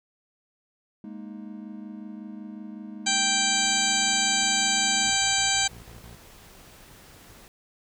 triangle chord, Ab suspended second, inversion none, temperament equal, 207.7 / 233.1 / 311.1 Hz, Ab3 / Bb3 / Eb4, 0 / 0 / 0 cents, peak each -37 / -40 / -41 dBFS, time 1.04-5.1 s, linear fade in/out 2 ms
harmonic tone, 784 Hz, G5, in tune, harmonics 1 / 2 / 3 / 4 / 5 / 6 / 8 / 9 / 10, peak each -30 / -30 / -30 / -30 / -30 / -30 / -30 / -30 / -30 dBFS, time 3.06-5.68 s, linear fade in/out 10 ms
pink noise, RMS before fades -50 dBFS, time 3.54-7.48 s, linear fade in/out 0 ms
20% pulse tone bursts, 58 Hz, A#1, 8 cents flat, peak -39 dBFS, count 7, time 5.04-6.164 s, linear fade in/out 10 ms, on 140 ms, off 24 ms
effects none

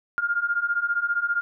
sine beating tone pair, 1400 / 1415 Hz, F6 / F6, +4 / +22 cents, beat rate 15 Hz, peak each -26 / -24 dBFS, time 0.18-1.41 s, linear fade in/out 0 ms, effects none

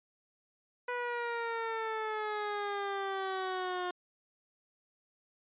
15% pulse exponential sweep, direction down, 492.7 to 357.3 Hz, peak -27 dBFS, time 0.88-3.91 s, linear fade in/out 5 ms, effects resampled to 8000 Hz

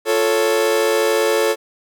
40% pulse chord, F augmented, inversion none, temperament equal, 349.2 / 440 / 554.4 Hz, F4 / A4 / C#5, 0 / 0 / 0 cents, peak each -22 / -16 / -19 dBFS, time 0.05-1.56 s, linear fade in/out 50 ms, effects none

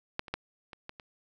clicks, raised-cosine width 0.3 ms, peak -14 / -28 / -15 / -28 / -24 / -29 dBFS, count 6, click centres 0.194 / 0.282 / 0.34 / 0.732 / 0.894 / 0.998 s, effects none

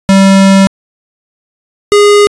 square tone pair in turn, 194.1 / 411.3 Hz, G3 / G#4, -17 / -17 cents, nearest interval octave + minor second, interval 1300 cents, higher second, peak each -3 dBFS, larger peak neither, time 0.09-0.67 / 1.92-2.27 s, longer first, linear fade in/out 0 ms, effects resampled to 22050 Hz

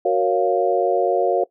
sine chord, Gb major seventh, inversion none, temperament equal, 370 / 466.2 / 554.4 / 698.5 Hz, Gb4 / Bb4 / Db5 / F5, 0 / 0 / 0 / 0 cents, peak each -21 dBFS, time 0.05-1.44 s, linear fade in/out 5 ms, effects noise-tail reverb RT60 0.1 s tail -20 dB re dry

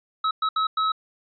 square tone bursts at uneven times, 1289 Hz, E6, 39 cents flat, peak -21 dBFS, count 4, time 0.24-0.31 / 0.42-0.49 / 0.56-0.67 / 0.77-0.92 s, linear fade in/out 5 ms, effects resampled to 11025 Hz

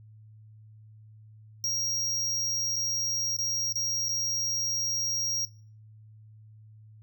square tone with dropouts, 5630 Hz, F8, 13 cents sharp, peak -27 dBFS, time 1.64-5.45 s, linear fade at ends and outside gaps 1 ms, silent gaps 2.759-2.763 / 3.366-3.387 / 3.725-3.756 / 4.085-4.091 s, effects noise-tail reverb RT60 0.4 s tail -18 dB re dry + added 108 Hz sine -49 dBFS peak until 7.02 s

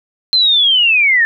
sine linear sweep, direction down, 4150 to 1760 Hz, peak -8 dBFS, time 0.33-1.25 s, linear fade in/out 0 ms, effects none

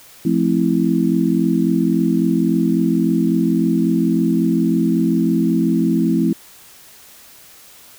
sine chord, F major seventh, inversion none, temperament just, 174.61 / 218.3 / 261.9 / 327.4 Hz, F3 / A3 / C4 / E4, 0 / -13 / +2 / -12 cents, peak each -19 dBFS, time 0.25-6.33 s, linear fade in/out 5 ms, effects white hiss -44 dBFS RMS until 7.98 s

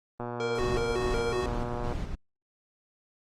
click train, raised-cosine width 1 ms, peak -21 dBFS, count 208, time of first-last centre 0.2-1.925 s, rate 120 Hz
square tone with vibrato, 415.3 Hz, G#4, in tune, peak -29 dBFS, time 0.4-1.46 s, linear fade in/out 2 ms, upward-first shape square, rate 2.7 Hz, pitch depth 200 cents each way
brown noise with tremolo, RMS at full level -32 dBFS, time 0.59-2.15 s, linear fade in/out 2 ms, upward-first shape square, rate 2.4 Hz, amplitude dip 45%
effects low-pass 7000 Hz 12 dB/octave + Opus 24 kbps

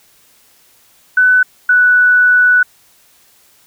sine tone pair in turn, 1500 / 1481.9 Hz, F#6 / F#6, +23 / +2 cents, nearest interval unison, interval 21 cents, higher first, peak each -6 dBFS, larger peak neither, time 1.17-1.43 / 1.69-2.63 s, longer second, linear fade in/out 5 ms, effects white hiss -50 dBFS RMS until 3.66 s

